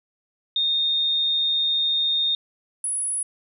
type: tone pair in turn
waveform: sine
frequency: 3673 / 10216 Hz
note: A#7 / D#9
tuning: -26 / +45 cents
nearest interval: octave + tritone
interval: 1771 cents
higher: second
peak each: -19 / -23 dBFS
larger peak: first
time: 0.56-2.35 / 2.84-3.23 s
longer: first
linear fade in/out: 2 ms
effects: none